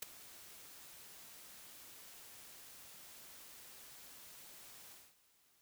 white noise with ADSR envelope, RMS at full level -38 dBFS, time 0.02-5.16 s, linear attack 7 ms, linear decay 8 ms, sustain -18 dB, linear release 250 ms, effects white hiss -72 dBFS RMS until 5.61 s

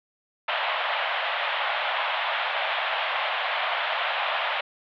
pink band-pass noise, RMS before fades -27 dBFS, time 0.48-4.61 s, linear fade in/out 5 ms, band 610 to 3500 Hz, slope 48 dB/octave, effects none

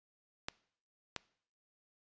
clicks, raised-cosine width 0.2 ms, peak -19 dBFS, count 2, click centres 0.485 / 1.163 s, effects noise-tail reverb RT60 0.6 s tail -22 dB re dry + resampled to 16000 Hz

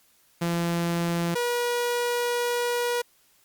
sawtooth tone pair in turn, 170.5 / 482.2 Hz, F3 / B4, -41 / -41 cents, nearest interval octave + tritone, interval 1800 cents, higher second, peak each -20 dBFS, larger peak neither, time 0.41-1.35 / 1.35-3.02 s, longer second, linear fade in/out 10 ms, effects white hiss -62 dBFS RMS until 3.44 s + Opus 48 kbps

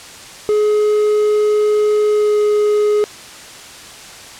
triangle tone with pitch glide, 422 to 419.1 Hz, G#4 to G#4, +28 to +16 cents, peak -9 dBFS, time 0.49-3.04 s, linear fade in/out 0 ms, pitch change -12 cents, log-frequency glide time 2.06-2.42 s, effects white hiss -35 dBFS RMS until 4.39 s + low-pass 8000 Hz 12 dB/octave

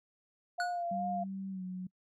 sine tone with vibrato, 698.5 Hz, F5, in tune, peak -33 dBFS, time 0.58-1.24 s, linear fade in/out 10 ms, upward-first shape sine, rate 2.5 Hz, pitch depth 28 cents each way
square tone with exponential decay, 1465 Hz, F#6, 18 cents flat, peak -31 dBFS, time 0.6-0.83 s, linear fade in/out 1 ms, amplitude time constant 50 ms
sine tone with pitch glide, 192.9 to 183.98 Hz, G3 to F#3, -28 to -10 cents, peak -37 dBFS, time 0.91-1.87 s, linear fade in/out 5 ms, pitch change -82 cents, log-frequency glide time 1.5-1.63 s
effects noise-tail reverb RT60 0.1 s tail -25 dB re dry + low-pass 7000 Hz 12 dB/octave

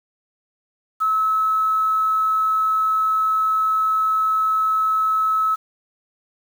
sine tone with quantisation, 1295 Hz, E6, 31 cents flat, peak -16 dBFS, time 1-5.56 s, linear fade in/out 20 ms, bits 7, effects none

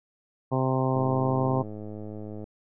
harmonic tone, 130.81 Hz, C3, in tune, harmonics 1 / 2 / 3 / 4 / 5 / 6 / 7 / 8, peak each -26 / -29 / -31 / -32 / -33 / -34 / -34 / -35 dBFS, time 0.51-1.63 s, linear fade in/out 20 ms
click train, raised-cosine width 2 ms, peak -26 dBFS, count 158, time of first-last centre 0.96-2.441 s, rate 106 Hz
effects none

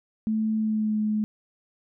sine tone with pitch glide, 218.4 to 213.5 Hz, A3 to G#3, -13 to +48 cents, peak -22 dBFS, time 0.27-1.24 s, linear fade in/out 0 ms, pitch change -39 cents, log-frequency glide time 0.56-0.99 s, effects none

